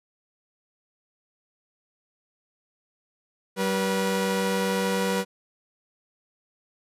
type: tone pair together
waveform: sawtooth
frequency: 191.55 / 485.2 Hz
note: G3 / B4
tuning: -40 / -31 cents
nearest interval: octave + major third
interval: 1609 cents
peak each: -22 dBFS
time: 3.56-5.25 s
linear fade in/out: 50 ms
effects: resampled to 32000 Hz